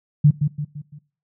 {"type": "tone with echo", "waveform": "sine", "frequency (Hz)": 147.6, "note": "D3", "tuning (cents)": 9, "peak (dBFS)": -8, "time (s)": [0.24, 0.31], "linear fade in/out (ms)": 10, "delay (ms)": 170, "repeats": 4, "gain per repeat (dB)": -7, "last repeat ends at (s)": 0.99, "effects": ["noise-tail reverb RT60 0.4 s tail -21 dB re dry"]}